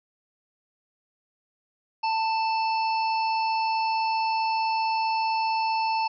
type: harmonic tone with a mistuned harmonic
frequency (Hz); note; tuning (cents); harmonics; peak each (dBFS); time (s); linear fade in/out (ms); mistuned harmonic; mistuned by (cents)
880; A5; 0; 1 / 3 / 5 / 6; -23 / -33 / -37 / -39; 2.03-6.08; 10; 1; +24
effects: none